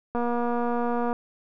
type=click train; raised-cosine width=1 ms; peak=-15 dBFS; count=235; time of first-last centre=0.15-1.129 s; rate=239 Hz; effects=none